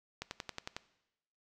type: click train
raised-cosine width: 0.2 ms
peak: -21 dBFS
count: 7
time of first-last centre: 0.22-0.765 s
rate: 11 Hz
effects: noise-tail reverb RT60 0.9 s tail -18 dB re dry